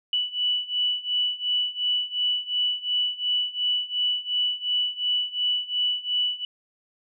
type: beating tone pair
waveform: sine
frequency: 2960 / 2962.8 Hz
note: F#7 / F#7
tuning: 0 / +2 cents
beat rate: 2.8 Hz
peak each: -27 / -25 dBFS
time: 0.13-6.45 s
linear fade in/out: 2 ms
effects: none